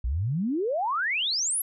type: exponential sweep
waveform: sine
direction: up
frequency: 54.2 to 11840 Hz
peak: -24 dBFS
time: 0.04-1.62 s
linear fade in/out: 5 ms
effects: none